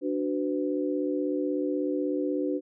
sine chord, B minor, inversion first, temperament equal with one note detuned, 293.7 / 370 / 502.8 Hz, D4 / F#4 / B4, 0 / 0 / +31 cents, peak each -28 / -31 / -32 dBFS, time 0.01-2.61 s, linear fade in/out 50 ms, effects none

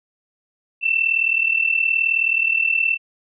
sine tone pair together, 2651 / 2690 Hz, E7 / E7, +9 / +34 cents, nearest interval unison, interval 25 cents, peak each -20 / -18 dBFS, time 0.81-2.98 s, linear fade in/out 50 ms, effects none

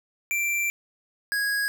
square tone pair in turn, 2352 / 1653.1 Hz, D7 / G#6, +2 / -8 cents, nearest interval tritone, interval 610 cents, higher first, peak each -24 dBFS, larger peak neither, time 0.31-0.7 / 1.32-1.68 s, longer first, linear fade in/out 0 ms, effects none

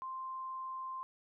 sine tone, 1046.5 Hz, C6, in tune, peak -39 dBFS, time 0.02-1.03 s, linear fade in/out 0 ms, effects none

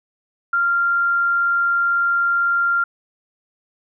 sine tone, 1389 Hz, F6, 10 cents flat, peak -15 dBFS, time 0.53-2.84 s, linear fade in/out 5 ms, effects none

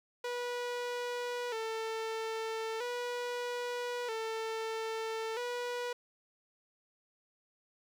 sawtooth tone with vibrato, 466.2 Hz, A#4, in tune, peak -31 dBFS, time 0.24-5.93 s, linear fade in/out 5 ms, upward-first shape square, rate 0.39 Hz, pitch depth 77 cents each way, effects low-pass 6000 Hz 12 dB/octave + 10-bit

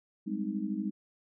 sine chord, Ab major seventh, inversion third, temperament just, 194.67 / 207.7 / 259.6 / 311.5 Hz, G3 / Ab3 / C4 / Eb4, -12 / 0 / -13 / +2 cents, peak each -37 / -34 / -40 / -37 dBFS, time 0.26-0.91 s, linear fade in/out 20 ms, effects none

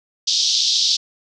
white band-pass noise, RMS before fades -18 dBFS, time 0.27-0.97 s, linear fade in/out 10 ms, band 3400 to 5700 Hz, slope 48 dB/octave, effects none

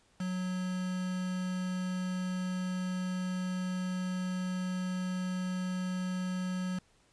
triangle tone with quantisation, 183.6 Hz, F#3, 13 cents flat, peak -30 dBFS, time 0.2-6.79 s, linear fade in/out 5 ms, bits 7, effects pink hiss -67 dBFS RMS until 7.12 s + resampled to 22050 Hz

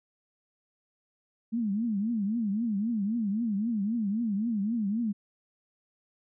sine tone with vibrato, 216.1 Hz, A3, 31 cents flat, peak -26 dBFS, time 1.52-5.13 s, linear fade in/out 20 ms, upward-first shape triangle, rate 3.8 Hz, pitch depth 210 cents each way, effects none

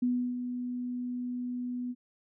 sine tone with ADSR envelope, 246.9 Hz, B3, in tune, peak -24 dBFS, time 0.02-1.95 s, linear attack 8 ms, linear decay 320 ms, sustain -8 dB, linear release 44 ms, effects none

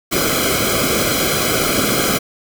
pink noise with comb filter, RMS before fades -17 dBFS, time 0.11-2.19 s, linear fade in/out 20 ms, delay 1.1 ms, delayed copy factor -1, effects none

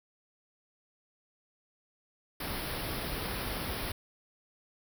pink band-stop noise, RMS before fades -36 dBFS, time 2.4-3.92 s, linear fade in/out 5 ms, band 5400 to 9500 Hz, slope 96 dB/octave, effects none

